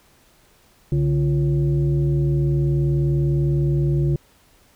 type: tone with frequency modulation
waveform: sine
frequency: 142.3 Hz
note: C#3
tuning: 46 cents sharp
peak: -16 dBFS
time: 0.92-4.16 s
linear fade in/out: 2 ms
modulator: 205 Hz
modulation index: 0.69
effects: pink hiss -56 dBFS RMS until 4.75 s